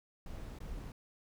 brown noise with dropouts, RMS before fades -44 dBFS, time 0.26-0.92 s, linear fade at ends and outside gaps 2 ms, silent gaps 0.588-0.603 s, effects none

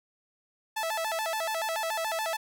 sawtooth tone with vibrato, 757 Hz, F#5, 39 cents sharp, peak -25 dBFS, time 0.76-2.37 s, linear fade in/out 10 ms, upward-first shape square, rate 7 Hz, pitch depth 250 cents each way, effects none

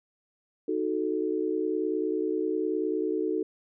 sine chord, D# diminished, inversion none, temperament equal, 311.1 / 370 / 440 Hz, D#4 / F#4 / A4, 0 / 0 / 0 cents, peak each -30 dBFS, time 0.68-3.43 s, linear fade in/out 5 ms, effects none

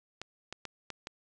clicks, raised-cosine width 0.2 ms, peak -22 dBFS, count 5, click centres 0.216 / 0.526 / 0.653 / 0.903 / 1.071 s, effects resampled to 22050 Hz

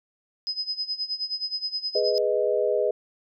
sine tone with tremolo, 5040 Hz, D#8, 21 cents sharp, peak -24 dBFS, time 0.47-2.18 s, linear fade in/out 0 ms, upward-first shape sine, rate 9.5 Hz, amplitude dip 85%
sine chord, G# minor, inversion none, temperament equal, 415.3 / 493.9 / 622.3 Hz, G#4 / B4 / D#5, 0 / 0 / 0 cents, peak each -25 dBFS, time 1.95-2.91 s, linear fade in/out 5 ms
effects none

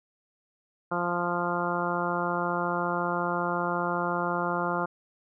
harmonic tone, 174.6 Hz, F3, in tune, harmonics 1 / 2 / 3 / 4 / 5 / 6 / 7 / 8, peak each -34 / -34 / -34 / -34 / -34 / -34 / -34 / -34 dBFS, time 0.91-4.86 s, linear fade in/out 10 ms, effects none

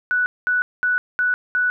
sine tone bursts, 1480 Hz, F#6, in tune, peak -16 dBFS, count 5, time 0.11-1.7 s, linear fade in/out 0 ms, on 150 ms, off 210 ms, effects none

